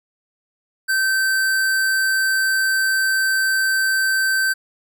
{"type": "tone", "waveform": "square", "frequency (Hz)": 1549, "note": "G6", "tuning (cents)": -21, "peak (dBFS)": -17, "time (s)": [0.88, 4.54], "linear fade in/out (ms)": 20, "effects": []}